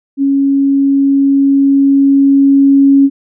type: tone with level ramp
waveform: sine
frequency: 276.2 Hz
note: C#4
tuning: 6 cents flat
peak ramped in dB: -8 to -3 dBFS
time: 0.17-3.1 s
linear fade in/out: 50 ms
effects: none